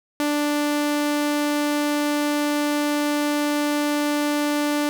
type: tone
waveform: sawtooth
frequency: 294 Hz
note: D4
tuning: 2 cents sharp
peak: -16 dBFS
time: 0.2-4.89 s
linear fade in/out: 0 ms
effects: none